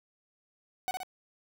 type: tone with echo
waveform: 45% pulse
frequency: 746 Hz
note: F#5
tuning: 14 cents sharp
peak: -29 dBFS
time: 0.88-0.91 s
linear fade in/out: 0 ms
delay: 61 ms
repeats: 2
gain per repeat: -4 dB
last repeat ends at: 1.032 s
effects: none